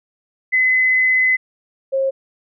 sine tone pair in turn, 2029 / 537.4 Hz, B6 / C5, +46 / +46 cents, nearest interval octave + major seventh, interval 2300 cents, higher first, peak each -12 / -15 dBFS, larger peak first, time 0.52-1.37 / 1.92-2.11 s, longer first, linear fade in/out 20 ms, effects none

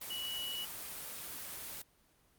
sine tone in noise, 2937 Hz, F#7, 13 cents flat, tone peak -38 dBFS, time 0.1-0.65 s, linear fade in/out 5 ms, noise white, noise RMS -44 dBFS, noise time 0.01-1.82 s, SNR +3 dB, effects pink hiss -69 dBFS RMS until 2.38 s + Opus 24 kbps

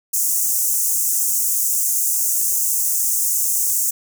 pink high-pass noise, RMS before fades -19 dBFS, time 0.13-3.91 s, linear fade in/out 10 ms, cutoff 6400 Hz, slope 48 dB/octave, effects none

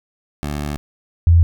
15% pulse / sine tone pair in turn, 73.42 / 84.43 Hz, D2 / E2, 0 / +42 cents, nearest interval major second, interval 242 cents, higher second, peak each -16 / -7 dBFS, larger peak second, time 0.43-0.77 / 1.27-1.43 s, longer first, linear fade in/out 0 ms, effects none

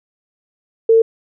sine tone, 451.4 Hz, A4, 44 cents sharp, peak -7 dBFS, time 0.89-1.02 s, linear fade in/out 5 ms, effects none

